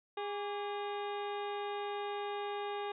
harmonic tone with a mistuned harmonic, 408.8 Hz, G#4, 27 cents flat, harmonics 1 / 2 / 3 / 4 / 5 / 6 / 7 / 8 / 9, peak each -39 / -40 / -46 / -51 / -53 / -53 / -54 / -58 / -53 dBFS, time 0.17-2.92 s, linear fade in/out 5 ms, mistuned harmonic 3, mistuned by -89 cents, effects none

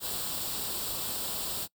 white noise with comb filter, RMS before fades -34 dBFS, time 0-1.68 s, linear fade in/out 50 ms, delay 0.24 ms, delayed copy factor +0.65, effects noise-tail reverb RT60 0.1 s tail -23 dB re dry

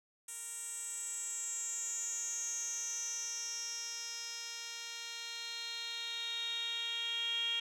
10% pulse tone with band-pass filter sweep, 465.3 Hz, A#4, 3 cents flat, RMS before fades -40 dBFS, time 0.28-7.6 s, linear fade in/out 5 ms, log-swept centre 8900 to 3200 Hz, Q 9.5, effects none

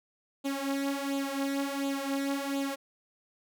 sawtooth tone with flanger, 276.5 Hz, C#4, 4 cents flat, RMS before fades -32 dBFS, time 0.44-2.76 s, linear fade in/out 20 ms, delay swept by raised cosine 0.27 to 4.17 ms, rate 1.4 Hz, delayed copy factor +0.7, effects none

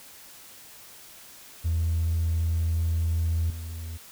triangle tone with level steps, 82.41 Hz, E2, in tune, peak -19 / -31 dBFS, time 1.64-3.98 s, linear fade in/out 20 ms, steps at 3.5 s, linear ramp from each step 2 ms, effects tanh soft clip ceiling -19 dBFS + white hiss -48 dBFS RMS until 4.11 s

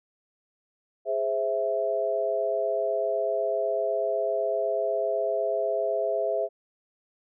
sine chord, Ab augmented, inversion none, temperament equal, 415.3 / 523.3 / 659.3 Hz, Ab4 / C5 / E5, 0 / 0 / 0 cents, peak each -30 / -30 / -26 dBFS, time 1.05-6.49 s, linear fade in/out 50 ms, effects none

